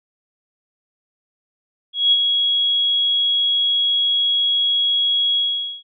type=tone with ADSR envelope; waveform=sine; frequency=3322 Hz; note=G#7; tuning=in tune; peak=-10 dBFS; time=1.93-5.83 s; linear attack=190 ms; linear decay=42 ms; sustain=-5 dB; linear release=460 ms; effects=none